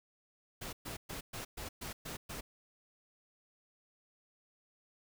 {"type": "noise bursts", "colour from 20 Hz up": "pink", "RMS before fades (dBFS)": -43, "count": 8, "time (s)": [0.61, 2.41], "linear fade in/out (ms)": 10, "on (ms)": 120, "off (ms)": 120, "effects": []}